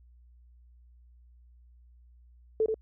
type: tone with echo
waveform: sine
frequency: 439.6 Hz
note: A4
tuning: 2 cents flat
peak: -22 dBFS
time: 2.6-2.66 s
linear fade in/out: 2 ms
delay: 83 ms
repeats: 1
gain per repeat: -4 dB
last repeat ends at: 2.743 s
effects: added 60 Hz sine -54 dBFS peak until 2.81 s

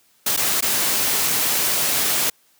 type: noise with dropouts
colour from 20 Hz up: white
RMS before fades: -20 dBFS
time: 0.26-2.3 s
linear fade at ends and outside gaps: 5 ms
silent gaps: 0.365-0.373 / 0.608-0.623 s
effects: white hiss -59 dBFS RMS until 2.59 s + high-pass 100 Hz 12 dB/octave

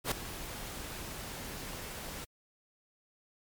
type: noise with ADSR envelope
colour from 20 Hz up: pink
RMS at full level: -29 dBFS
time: 0.04-2.25 s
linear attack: 76 ms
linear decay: 3 ms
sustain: -13 dB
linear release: 12 ms
effects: MP3 96 kbps

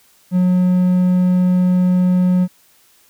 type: tone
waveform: triangle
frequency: 181.5 Hz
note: F#3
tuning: 33 cents flat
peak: -9 dBFS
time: 0.31-2.48 s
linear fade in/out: 50 ms
effects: white hiss -53 dBFS RMS until 3.09 s

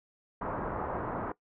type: low-pass noise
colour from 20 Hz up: white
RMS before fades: -35 dBFS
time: 0.41-1.32 s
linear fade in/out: 5 ms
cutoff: 1200 Hz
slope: 24 dB/octave
effects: noise-tail reverb RT60 0.1 s tail -19 dB re dry + low-pass 2000 Hz 12 dB/octave

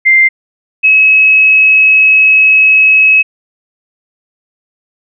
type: tone pair in turn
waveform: sine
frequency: 2093 / 2568 Hz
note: C7 / E7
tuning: 0 / -46 cents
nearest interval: major third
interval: 354 cents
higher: second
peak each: -3 dBFS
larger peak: neither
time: 0.05-0.29 / 0.83-3.23 s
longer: second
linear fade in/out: 20 ms
effects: none

